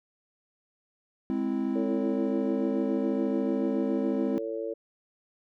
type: chord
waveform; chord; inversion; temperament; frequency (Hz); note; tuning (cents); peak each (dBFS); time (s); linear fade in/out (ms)
triangle; Ab augmented; none; equal; 207.7 / 261.6 / 329.6; Ab3 / C4 / E4; 0 / 0 / 0; -30 / -27 / -30; 1.3-4.38; 0
type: harmonic tone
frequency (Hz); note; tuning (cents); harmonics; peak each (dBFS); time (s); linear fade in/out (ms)
112.2; A2; +34; 3 / 4 / 5; -37 / -33 / -35; 1.75-4.74; 10
effects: none